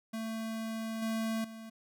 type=tone with level steps; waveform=square; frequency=223.2 Hz; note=A3; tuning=25 cents sharp; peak=-36 / -32 / -45 dBFS; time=0.13-1.7 s; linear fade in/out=10 ms; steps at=1.02 / 1.44 s; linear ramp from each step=5 ms; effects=none